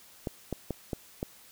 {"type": "clicks", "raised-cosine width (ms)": 2, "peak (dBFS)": -18, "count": 5, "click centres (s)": [0.272, 0.527, 0.707, 0.932, 1.229], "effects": ["white hiss -55 dBFS RMS until 1.51 s"]}